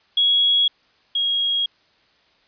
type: tone pair in turn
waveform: sine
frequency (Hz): 3330 / 3284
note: G#7 / G#7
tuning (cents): +4 / -20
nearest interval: unison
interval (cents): 24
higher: first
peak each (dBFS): -14 / -18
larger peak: first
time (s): 0.17-0.68 / 1.15-1.66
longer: neither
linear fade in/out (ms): 5
effects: white hiss -59 dBFS RMS until 2.47 s + resampled to 11025 Hz